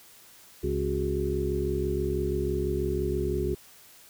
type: harmonic tone with a mistuned harmonic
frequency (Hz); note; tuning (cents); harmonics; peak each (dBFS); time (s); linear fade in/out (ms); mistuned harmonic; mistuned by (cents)
68.6; C#2; -17; 1 / 2 / 3 / 4 / 5 / 6; -31 / -34 / -37 / -38 / -29 / -33; 0.63-3.55; 10; 5; +110
effects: white hiss -53 dBFS RMS until 4.09 s